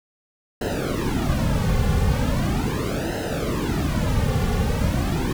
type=noise with flanger; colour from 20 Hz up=brown; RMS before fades=-22 dBFS; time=0.61-5.33 s; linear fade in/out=5 ms; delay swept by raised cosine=0.86 to 3.16 ms; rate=0.39 Hz; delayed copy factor=-1; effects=none